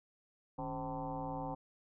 sine tone with frequency modulation, 523.3 Hz, C5, in tune, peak -37 dBFS, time 0.58-1.55 s, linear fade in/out 10 ms, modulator 123 Hz, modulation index 3.6, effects none

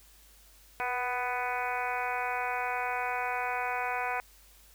harmonic tone with a mistuned harmonic, 248.3 Hz, B3, 9 cents sharp, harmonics 2 / 3 / 4 / 5 / 6 / 7 / 8 / 9 / 10, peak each -41 / -34 / -36 / -42 / -37 / -44 / -43 / -40 / -40 dBFS, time 0.8-4.2 s, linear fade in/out 0 ms, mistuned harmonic 2, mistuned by -29 cents, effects added 50 Hz sine -59 dBFS peak until 4.74 s + white hiss -59 dBFS RMS until 4.74 s

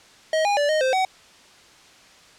square tone with pitch steps, 632 / 815 / 581 / 620 / 521 / 754 Hz, D#5 / G#5 / D5 / D#5 / C5 / F#5, +27 / -33 / -19 / -6 / -7 / +32 cents, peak -19 dBFS, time 0.33-1.05 s, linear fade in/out 2 ms, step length 120 ms, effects white hiss -50 dBFS RMS until 2.38 s + low-pass 6000 Hz 12 dB/octave

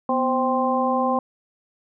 harmonic tone with a mistuned harmonic, 261.6 Hz, C4, in tune, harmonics 1 / 2 / 3 / 4, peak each -24 / -24 / -24 / -24 dBFS, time 0.09-1.19 s, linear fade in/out 2 ms, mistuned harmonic 1, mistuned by -95 cents, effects none

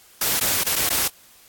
white noise with dropouts, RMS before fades -21 dBFS, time 0.21-1.08 s, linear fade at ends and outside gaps 5 ms, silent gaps 0.396-0.409 / 0.636-0.664 / 0.756-0.762 / 0.893-0.902 s, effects white hiss -51 dBFS RMS until 1.48 s + AAC 64 kbps

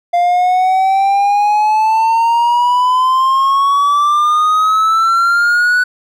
triangle exponential sweep, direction up, 695 to 1488 Hz, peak -7 dBFS, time 0.13-5.84 s, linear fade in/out 10 ms, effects none

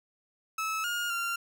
30% pulse tone with pitch steps, 1300 / 1423 / 1384 Hz, E6 / F6 / F6, -24 / +32 / -16 cents, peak -27 dBFS, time 0.58-1.36 s, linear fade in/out 5 ms, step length 260 ms, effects none

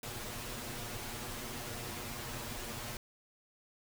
pink noise with comb filter, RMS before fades -42 dBFS, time 0.03-2.97 s, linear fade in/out 2 ms, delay 8.4 ms, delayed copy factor +0.95, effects none

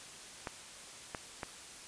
clicks, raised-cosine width 0.5 ms, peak -22 dBFS, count 3, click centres 0.472 / 1.148 / 1.432 s, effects white hiss -50 dBFS RMS until 1.87 s + resampled to 22050 Hz

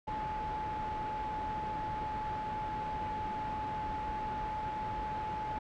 sine tone in noise, 860 Hz, A5, 40 cents flat, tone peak -35 dBFS, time 0.07-5.59 s, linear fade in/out 10 ms, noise pink, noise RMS -41 dBFS, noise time 0.07-5.59 s, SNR +3 dB, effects low-pass 2000 Hz 12 dB/octave

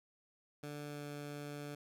15% pulse tone with pitch glide, 146.83 to 145.73 Hz, D3 to D3, 0 to -13 cents, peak -37 dBFS, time 0.63-1.75 s, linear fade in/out 5 ms, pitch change -13 cents, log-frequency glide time 0.86-1.04 s, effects none

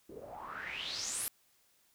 white noise with low-pass filter sweep, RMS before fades -41 dBFS, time 0.09-1.28 s, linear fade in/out 0 ms, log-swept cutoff 360 to 12000 Hz, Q 6.2, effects white hiss -70 dBFS RMS until 1.94 s

